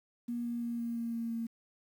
sine tone with pitch steps, 238.3 / 236.8 / 235.3 / 233.8 / 232.3 / 230.8 / 229.4 Hz, A#3 / A#3 / A#3 / A#3 / A#3 / A#3 / A#3, +38 / +27 / +16 / +5 / -6 / -17 / -28 cents, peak -33 dBFS, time 0.28-1.47 s, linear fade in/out 10 ms, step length 170 ms, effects 10-bit

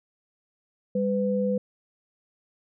sine tone pair together, 199.4 / 501.2 Hz, G3 / B4, +30 / +25 cents, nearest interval octave + major third, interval 1595 cents, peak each -25 dBFS, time 0.95-1.58 s, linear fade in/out 5 ms, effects none

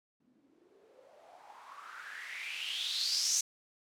violet noise with low-pass filter sweep, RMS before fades -39 dBFS, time 0.2-3.41 s, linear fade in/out 5 ms, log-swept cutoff 220 to 6400 Hz, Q 6.3, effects none

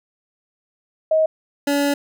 sine / 25% pulse tone pair in turn, 632 / 284.8 Hz, D#5 / C#4, +27 / +47 cents, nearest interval octave + major second, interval 1380 cents, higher first, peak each -13 dBFS, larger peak neither, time 1.11-1.26 / 1.67-1.94 s, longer second, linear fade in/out 5 ms, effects none

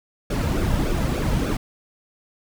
brown noise with flanger, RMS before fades -22 dBFS, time 0.3-1.57 s, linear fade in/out 5 ms, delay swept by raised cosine 0.98 to 2.78 ms, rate 3.4 Hz, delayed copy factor -0.6, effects none

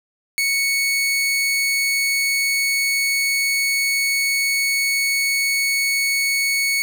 sawtooth tone, 2217 Hz, C#7, in tune, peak -14 dBFS, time 0.38-6.82 s, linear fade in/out 0 ms, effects none

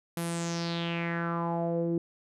sawtooth tone with low-pass filter sweep, 169.2 Hz, E3, 45 cents sharp, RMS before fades -31 dBFS, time 0.17-1.98 s, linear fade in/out 2 ms, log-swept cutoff 12000 to 350 Hz, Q 4.5, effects none

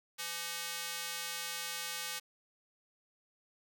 square tone with high-pass filter, 170 Hz, F3, 46 cents flat, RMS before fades -40 dBFS, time 0.18-2.2 s, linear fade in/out 20 ms, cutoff 2100 Hz, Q 0.54, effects none

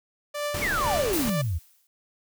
sawtooth tone with tremolo, 587.3 Hz, D5, in tune, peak -22 dBFS, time 0.34-1.42 s, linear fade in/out 10 ms, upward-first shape triangle, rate 2.1 Hz, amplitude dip 100%
pink noise, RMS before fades -31 dBFS, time 0.54-1.3 s, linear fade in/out 5 ms
sine exponential sweep, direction down, 2358 to 73.42 Hz, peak -24 dBFS, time 0.61-1.59 s, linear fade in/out 20 ms
blue noise with exponential decay, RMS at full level -28 dBFS, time 1.13-1.87 s, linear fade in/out 1 ms, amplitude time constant 160 ms
effects none

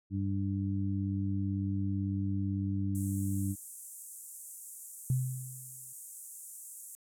harmonic tone, 98 Hz, G2, in tune, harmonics 1 / 2 / 3, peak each -32 / -35 / -37 dBFS, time 0.1-3.56 s, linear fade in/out 50 ms
pink high-pass noise, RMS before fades -44 dBFS, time 2.95-6.95 s, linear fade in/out 0 ms, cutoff 7500 Hz, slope 48 dB/octave
sine tone with exponential decay, 128.9 Hz, C3, 26 cents flat, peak -24 dBFS, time 5.1-5.93 s, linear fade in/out 2 ms, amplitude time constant 180 ms
effects low-pass 12000 Hz 12 dB/octave

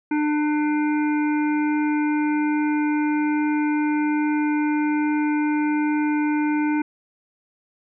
harmonic tone, 299.8 Hz, D4, 36 cents sharp, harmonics 1 / 3 / 5 / 7 / 8, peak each -19 / -29 / -33 / -36 / -37 dBFS, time 0.11-6.82 s, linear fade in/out 5 ms, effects none

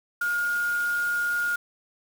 sine tone in noise, 1425 Hz, F6, 34 cents sharp, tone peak -23 dBFS, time 0.21-1.56 s, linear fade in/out 5 ms, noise white, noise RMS -41 dBFS, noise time 0.21-1.56 s, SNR +15 dB, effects none

